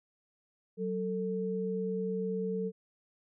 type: tone pair together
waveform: sine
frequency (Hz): 187.31 / 445.5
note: F#3 / A4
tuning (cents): +22 / +22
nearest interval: octave + minor third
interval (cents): 1500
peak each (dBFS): -34 / -33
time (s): 0.77-2.72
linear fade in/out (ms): 50
effects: none